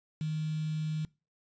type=tone with quantisation; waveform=sine; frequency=155.56 Hz; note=D#3; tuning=in tune; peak=-30 dBFS; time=0.21-1.05 s; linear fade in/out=2 ms; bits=8; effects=noise-tail reverb RT60 0.3 s tail -23 dB re dry + resampled to 16000 Hz

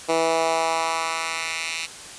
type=tone with high-pass filter sweep; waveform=10% pulse; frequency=163.4 Hz; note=E3; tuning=15 cents flat; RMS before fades=-24 dBFS; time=0.08-1.87 s; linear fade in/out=20 ms; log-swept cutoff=420 to 2800 Hz; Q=1.5; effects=white hiss -39 dBFS RMS until 2.18 s + resampled to 22050 Hz

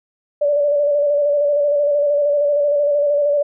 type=tone with vibrato; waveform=sine; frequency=580 Hz; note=D5; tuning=22 cents flat; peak=-13 dBFS; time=0.41-3.43 s; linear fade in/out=10 ms; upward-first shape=square; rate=13 Hz; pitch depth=28 cents each way; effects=none

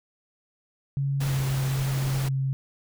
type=tone with pitch glide; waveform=sine; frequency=138.59 to 134.41 Hz; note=C#3 to C3; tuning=0 to +47 cents; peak=-23 dBFS; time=0.97-2.53 s; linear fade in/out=0 ms; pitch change=-53 cents; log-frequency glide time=1.25-1.35 s
type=noise; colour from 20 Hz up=pink; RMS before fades=-35 dBFS; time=1.2-2.29 s; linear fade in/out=10 ms
effects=none

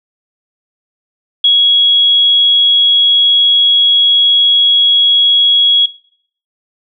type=tone; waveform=sine; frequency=3327 Hz; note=G#7; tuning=2 cents sharp; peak=-5 dBFS; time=1.44-5.86 s; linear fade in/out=5 ms; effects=noise-tail reverb RT60 0.6 s tail -20 dB re dry

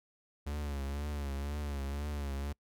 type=tone with vibrato; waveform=45% pulse; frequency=71.4 Hz; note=D2; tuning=48 cents flat; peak=-35 dBFS; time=0.46-2.53 s; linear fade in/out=10 ms; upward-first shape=triangle; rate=2 Hz; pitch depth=75 cents each way; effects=noise-tail reverb RT60 0.1 s tail -26 dB re dry

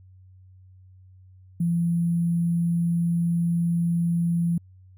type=tone with sample-and-hold; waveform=sine; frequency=170.2 Hz; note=F3; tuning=44 cents flat; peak=-20 dBFS; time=1.6-4.58 s; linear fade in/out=5 ms; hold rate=11025 Hz; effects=added 93 Hz sine -48 dBFS peak until 4.97 s

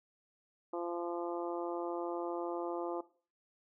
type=harmonic tone; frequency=172.5 Hz; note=F3; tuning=21 cents flat; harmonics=2 / 3 / 4 / 5 / 6 / 7; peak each=-38 / -42 / -44 / -46 / -48 / -49 dBFS; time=0.73-3.01 s; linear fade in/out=5 ms; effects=noise-tail reverb RT60 0.4 s tail -17 dB re dry

